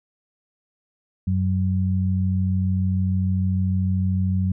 sine tone pair together, 93.4 / 186.8 Hz, F#2 / F#3, +17 / +17 cents, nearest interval octave, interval 1200 cents, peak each -20 / -23 dBFS, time 1.27-4.52 s, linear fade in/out 5 ms, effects none

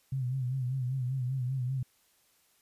sine tone with vibrato, 128.9 Hz, C3, 26 cents flat, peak -29 dBFS, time 0.12-1.83 s, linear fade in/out 5 ms, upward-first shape sine, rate 5.1 Hz, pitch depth 81 cents each way, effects white hiss -68 dBFS RMS until 2.61 s + resampled to 32000 Hz

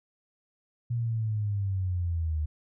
sine linear sweep, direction down, 120 to 75.1 Hz, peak -26 dBFS, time 0.9-2.46 s, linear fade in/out 10 ms, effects none

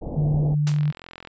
pink low-pass noise, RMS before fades -30 dBFS, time 0.01-0.55 s, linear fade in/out 20 ms, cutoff 770 Hz, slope 48 dB/octave
sine tone, 148.5 Hz, D3, 20 cents sharp, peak -18 dBFS, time 0.16-0.92 s, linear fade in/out 20 ms
click train, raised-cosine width 0.3 ms, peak -23 dBFS, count 27, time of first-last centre 0.67-1.273 s, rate 43.1 Hz
white noise with exponential decay, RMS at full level -27 dBFS, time 0.67-0.82 s, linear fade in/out 2 ms, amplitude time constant 31 ms
effects resampled to 16000 Hz

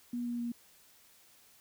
sine tone with pitch steps, 241.3 / 239.2 / 237.2 Hz, B3 / A#3 / A#3, -40 / +45 / +30 cents, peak -33 dBFS, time 0.13-0.52 s, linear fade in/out 5 ms, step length 130 ms, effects white hiss -62 dBFS RMS until 1.6 s

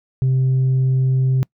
sine tone with tanh clipping, 130.81 Hz, C3, in tune, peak -14 dBFS, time 0.22-1.43 s, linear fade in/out 0 ms, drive 1 dB, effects noise-tail reverb RT60 0.1 s tail -25 dB re dry

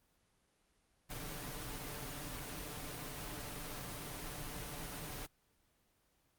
pink noise with comb filter, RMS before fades -44 dBFS, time 1.09-5.27 s, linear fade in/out 20 ms, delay 6.8 ms, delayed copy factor +0.65, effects pink hiss -75 dBFS RMS until 6.38 s + Opus 24 kbps

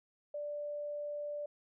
sine tone, 587.3 Hz, D5, in tune, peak -37 dBFS, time 0.34-1.46 s, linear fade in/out 5 ms, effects none

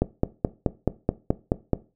click train, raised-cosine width 2 ms, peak -6 dBFS, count 9, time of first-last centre 0.02-1.733 s, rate 4.67 Hz, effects noise-tail reverb RT60 0.3 s tail -17 dB re dry

